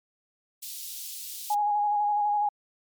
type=high-pass noise; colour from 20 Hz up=white; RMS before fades=-38 dBFS; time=0.62-1.55 s; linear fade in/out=10 ms; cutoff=3300 Hz; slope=24 dB/octave
type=tone with vibrato; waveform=sine; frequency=829 Hz; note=G#5; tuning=3 cents flat; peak=-22 dBFS; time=1.5-2.49 s; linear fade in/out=5 ms; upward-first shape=square; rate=12 Hz; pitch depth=19 cents each way
effects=MP3 96 kbps